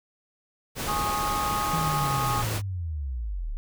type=noise; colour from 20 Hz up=pink; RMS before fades=-31 dBFS; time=0.75-2.62 s; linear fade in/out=50 ms
type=chord; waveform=sine; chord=Ab suspended fourth; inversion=none; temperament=equal with one note detuned; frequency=830.6 / 1092.8 / 1244.5 Hz; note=Ab5 / Db6 / Eb6; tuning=0 / -25 / 0 cents; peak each=-30 / -32 / -29 dBFS; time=0.87-2.43 s; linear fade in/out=20 ms
type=linear sweep; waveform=sine; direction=down; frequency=164.81 to 31.63 Hz; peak=-28 dBFS; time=1.73-3.57 s; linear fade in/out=0 ms
effects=none